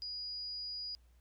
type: tone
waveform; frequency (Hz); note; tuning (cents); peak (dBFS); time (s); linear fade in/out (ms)
sine; 4900; D#8; -27; -39; 0.02-0.95; 0
effects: added 60 Hz sine -61 dBFS peak until 1.2 s + pink hiss -75 dBFS RMS until 1.2 s